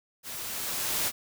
white noise with level ramp, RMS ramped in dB -39 to -27 dBFS, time 0.23-1.12 s, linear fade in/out 50 ms, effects none

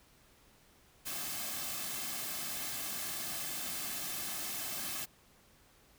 white noise with comb filter, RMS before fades -39 dBFS, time 1.05-5.06 s, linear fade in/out 20 ms, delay 2.1 ms, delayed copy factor -0.6, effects pink hiss -64 dBFS RMS until 5.98 s

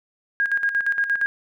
sine tone with tremolo, 1628 Hz, G#6, 35 cents flat, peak -17 dBFS, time 0.4-1.26 s, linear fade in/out 0 ms, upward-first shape square, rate 8.6 Hz, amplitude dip 65%, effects none

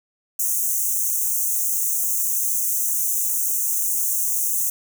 white high-pass noise, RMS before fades -22 dBFS, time 0.39-4.7 s, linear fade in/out 5 ms, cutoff 6000 Hz, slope 96 dB/octave, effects none

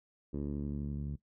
10% pulse tone with low-pass filter sweep, 71.9 Hz, D2, 36 cents flat, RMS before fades -37 dBFS, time 0.33-1.16 s, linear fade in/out 10 ms, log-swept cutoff 350 to 150 Hz, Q 1.4, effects noise-tail reverb RT60 0.1 s tail -17 dB re dry

